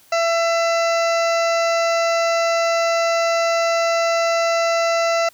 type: harmonic tone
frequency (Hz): 670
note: E5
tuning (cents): +28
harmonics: 1 / 2 / 3 / 4 / 6 / 7 / 8 / 9 / 10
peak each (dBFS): -17 / -23 / -27 / -29 / -33 / -34 / -35 / -36 / -37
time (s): 0.12-5.29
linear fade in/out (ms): 5
effects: white hiss -52 dBFS RMS until 5.33 s